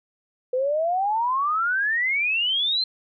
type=exponential sweep; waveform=sine; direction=up; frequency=495.5 to 4186 Hz; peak=-20 dBFS; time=0.53-2.84 s; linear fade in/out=5 ms; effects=none